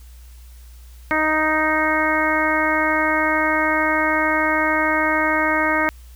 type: harmonic tone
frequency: 311.1 Hz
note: D#4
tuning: in tune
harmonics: 1 / 2 / 3 / 4 / 5 / 6 / 7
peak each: -24 / -24 / -24 / -24 / -24 / -24 / -24 dBFS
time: 1.11-5.89 s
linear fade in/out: 0 ms
effects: added 60 Hz sine -39 dBFS peak until 6.15 s + white hiss -53 dBFS RMS until 6.15 s